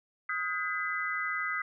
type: tone cluster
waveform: sine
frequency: 1257 / 1435 / 1603 / 2012 Hz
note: D#6 / F6 / G6 / B6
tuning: +17 / +47 / +38 / +32 cents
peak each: -35 / -39 / -38 / -33 dBFS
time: 0.29-1.62 s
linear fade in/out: 5 ms
effects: none